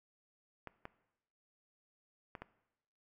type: clicks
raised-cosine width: 0.5 ms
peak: -29 dBFS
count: 4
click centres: 0.673 / 0.854 / 2.352 / 2.42 s
effects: noise-tail reverb RT60 0.9 s tail -18 dB re dry